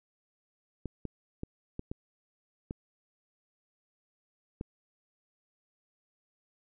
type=clicks; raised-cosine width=3 ms; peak=-23 dBFS; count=7; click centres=0.857 / 1.053 / 1.434 / 1.794 / 1.915 / 2.709 / 4.611 s; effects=none